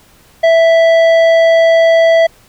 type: tone with tanh clipping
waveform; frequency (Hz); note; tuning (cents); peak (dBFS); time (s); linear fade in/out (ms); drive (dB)
sine; 659.3; E5; 0; -7; 0.43-2.27; 10; 11
effects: pink hiss -46 dBFS RMS until 2.48 s